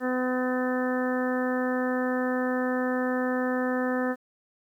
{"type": "harmonic tone", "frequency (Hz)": 253.3, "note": "B3", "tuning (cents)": 44, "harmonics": [1, 2, 3, 4, 5, 6, 7], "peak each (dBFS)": [-27, -29, -36, -39, -37, -39, -35], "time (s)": [0, 4.16], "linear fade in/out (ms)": 50, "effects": ["10-bit"]}